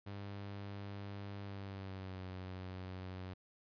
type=tone with pitch glide; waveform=sawtooth; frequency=100 to 92.77 Hz; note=G2 to F#2; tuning=+35 to +5 cents; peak=-40 dBFS; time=0.06-3.34 s; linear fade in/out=10 ms; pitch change=-130 cents; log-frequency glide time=1.44-2.24 s; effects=resampled to 11025 Hz